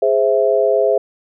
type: chord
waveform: sine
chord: Ab augmented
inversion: none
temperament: equal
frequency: 415.3 / 523.3 / 659.3 Hz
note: Ab4 / C5 / E5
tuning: 0 / 0 / 0 cents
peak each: -16 dBFS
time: 0.02-0.98 s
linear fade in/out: 5 ms
effects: none